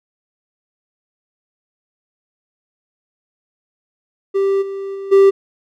triangle tone with level steps, 392 Hz, G4, in tune, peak -11 / -21 / -23 / -4 dBFS, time 4.34-5.31 s, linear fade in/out 20 ms, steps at 4.61 / 4.94 / 5.11 s, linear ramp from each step 20 ms, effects none

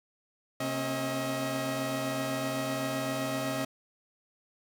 sawtooth tone cluster, 131.6 / 232.5 / 271 / 635 Hz, C3 / A#3 / C#4 / D#5, +10 / -4 / -39 / +35 cents, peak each -34 / -39 / -30 / -30 dBFS, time 0.6-3.65 s, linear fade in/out 5 ms, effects none

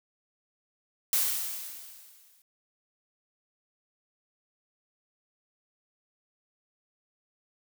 blue noise with exponential decay, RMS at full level -24 dBFS, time 1.13-2.42 s, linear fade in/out 1 ms, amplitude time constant 280 ms, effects none

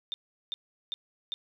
sine tone bursts, 3600 Hz, A7, 39 cents sharp, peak -31 dBFS, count 4, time 0.12-1.34 s, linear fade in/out 0 ms, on 20 ms, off 380 ms, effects none

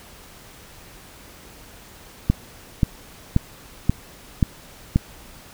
click train, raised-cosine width 5 ms, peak -3 dBFS, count 6, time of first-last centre 2.3-4.96 s, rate 1.88 Hz, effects pink hiss -45 dBFS RMS until 5.53 s

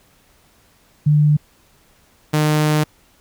sine / sawtooth tone pair in turn, 149.3 / 152.26 Hz, D3 / D#3, +29 / -37 cents, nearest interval unison, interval 34 cents, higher second, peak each -10 dBFS, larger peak neither, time 1.06-1.37 / 2.33-2.84 s, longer second, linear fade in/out 10 ms, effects pink hiss -55 dBFS RMS until 3.2 s

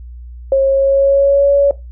sine tone with pitch glide, 541 to 563.3 Hz, C#5 to C#5, -42 to +28 cents, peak -7 dBFS, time 0.52-1.71 s, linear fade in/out 2 ms, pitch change +70 cents, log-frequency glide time 0.65-1.51 s, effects noise-tail reverb RT60 0.2 s tail -17 dB re dry + added 60 Hz sine -29 dBFS peak until 1.91 s

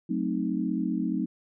sine chord, F# diminished seventh, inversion none, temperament equal, 185 / 220 / 261.6 / 311.1 Hz, F#3 / A3 / C4 / Eb4, 0 / 0 / 0 / 0 cents, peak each -31 dBFS, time 0.09-1.26 s, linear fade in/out 10 ms, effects none

